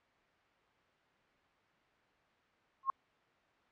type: tone with exponential growth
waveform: sine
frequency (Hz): 1075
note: C6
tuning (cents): +47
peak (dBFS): -24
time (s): 2.83-2.9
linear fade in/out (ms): 1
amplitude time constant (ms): 15
effects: white hiss -69 dBFS RMS until 3.71 s + low-pass 2000 Hz 12 dB/octave